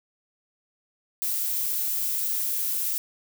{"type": "noise", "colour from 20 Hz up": "violet", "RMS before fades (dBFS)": -27, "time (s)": [1.22, 2.98], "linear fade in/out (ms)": 0, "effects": []}